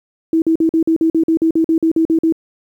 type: tone bursts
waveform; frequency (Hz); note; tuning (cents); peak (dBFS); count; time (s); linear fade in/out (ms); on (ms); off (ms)
sine; 324.5; E4; -27; -10; 15; 0.33-2.324; 2; 90; 46
effects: 8-bit